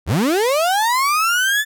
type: linear sweep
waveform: 35% pulse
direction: up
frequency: 54.6 to 1760 Hz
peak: -13 dBFS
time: 0.06-1.65 s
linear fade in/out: 50 ms
effects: none